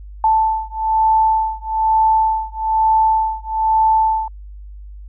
sine beating tone pair, 880 / 881.1 Hz, A5 / A5, 0 / +2 cents, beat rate 1.1 Hz, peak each -16 dBFS, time 0.24-4.28 s, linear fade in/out 2 ms, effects added 50 Hz sine -32 dBFS peak until 5.08 s

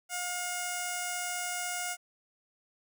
5% pulse tone with notch filter, 714 Hz, F5, 38 cents sharp, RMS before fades -35 dBFS, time 0.09-1.97 s, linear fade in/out 50 ms, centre 4000 Hz, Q 1, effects none

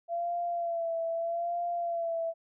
sine tone with vibrato, 678 Hz, E5, 49 cents sharp, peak -29 dBFS, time 0.08-2.34 s, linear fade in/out 50 ms, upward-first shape sine, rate 0.8 Hz, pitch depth 42 cents each way, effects none

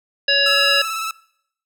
harmonic tone, 560 Hz, C#5, 18 cents sharp, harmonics 1 / 3 / 5 / 7 / 9, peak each -23 / -18 / -18 / -20 / -21 dBFS, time 0.28-0.82 s, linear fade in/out 5 ms
sawtooth tone with vibrato, 1315 Hz, E6, 5 cents flat, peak -19 dBFS, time 0.46-1.11 s, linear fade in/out 2 ms, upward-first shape square, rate 18 Hz, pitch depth 23 cents each way
effects noise-tail reverb RT60 0.7 s tail -22 dB re dry

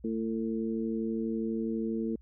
harmonic tone, 112.2 Hz, A2, 34 cents sharp, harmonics 2 / 3 / 4, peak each -31 / -35 / -37 dBFS, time 0.04-2.16 s, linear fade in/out 5 ms, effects added 60 Hz sine -52 dBFS peak until 2.21 s

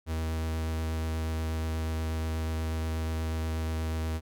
45% pulse tone with vibrato, 79.9 Hz, D#2, 47 cents sharp, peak -29 dBFS, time 0.06-4.21 s, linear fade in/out 50 ms, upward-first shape sine, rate 8.3 Hz, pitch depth 10 cents each way, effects none

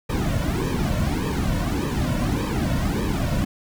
brown noise with flanger, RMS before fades -23 dBFS, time 0.09-3.45 s, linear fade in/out 10 ms, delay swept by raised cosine 1.4 to 2.5 ms, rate 1.7 Hz, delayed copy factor -0.85, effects none

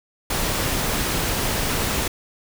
pink noise, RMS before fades -23 dBFS, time 0.3-2.08 s, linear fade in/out 5 ms, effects none

